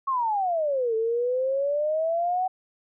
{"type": "exponential two-way sweep", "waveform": "sine", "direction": "down then up", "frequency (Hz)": [1108.7, 440, 755], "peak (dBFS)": -22, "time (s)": [0.07, 2.48], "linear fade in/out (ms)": 10, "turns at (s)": 0.95, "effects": []}